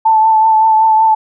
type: tone with vibrato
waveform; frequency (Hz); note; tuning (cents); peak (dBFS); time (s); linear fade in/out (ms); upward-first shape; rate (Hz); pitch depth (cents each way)
sine; 880; A5; 0; -6; 0.05-1.15; 10; triangle; 5.3; 27
effects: none